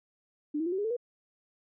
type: tone with pitch steps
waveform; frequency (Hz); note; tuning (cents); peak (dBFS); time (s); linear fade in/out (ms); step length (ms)
sine; 297.3 / 322.3 / 349.5 / 378.9 / 410.8 / 445.4 / 483; D4 / E4 / F4 / F#4 / G#4 / A4 / B4; +21 / -39 / +1 / +41 / -19 / +21 / -39; -28; 0.54-0.967; 10; 61
effects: none